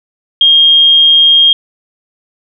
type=tone; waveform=sine; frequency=3231 Hz; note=G#7; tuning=48 cents flat; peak=-3 dBFS; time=0.41-1.53 s; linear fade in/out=2 ms; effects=none